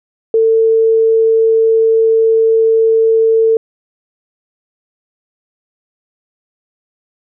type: tone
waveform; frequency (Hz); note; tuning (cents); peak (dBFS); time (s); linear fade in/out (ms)
sine; 448.2; A4; +32; -7; 0.34-3.57; 2
effects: none